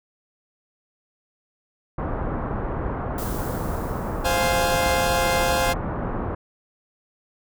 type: low-pass noise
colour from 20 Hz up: pink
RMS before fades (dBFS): -27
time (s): 1.98-6.35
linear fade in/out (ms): 5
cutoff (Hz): 1300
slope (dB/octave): 24
type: noise with exponential decay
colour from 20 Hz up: blue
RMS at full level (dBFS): -35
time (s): 3.18-5.58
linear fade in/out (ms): 2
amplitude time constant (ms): 520
type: chord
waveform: sawtooth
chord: F minor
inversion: second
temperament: equal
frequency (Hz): 523.3 / 698.5 / 830.6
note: C5 / F5 / Ab5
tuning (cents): 0 / 0 / 0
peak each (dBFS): -19 / -21 / -22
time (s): 4.24-5.74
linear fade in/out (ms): 20
effects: none